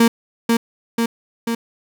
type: tone with echo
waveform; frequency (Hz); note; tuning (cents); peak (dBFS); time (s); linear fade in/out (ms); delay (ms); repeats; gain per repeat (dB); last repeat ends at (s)
35% pulse; 231.2; A#3; -14; -8; 0-0.08; 5; 490; 3; -3; 1.55
effects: none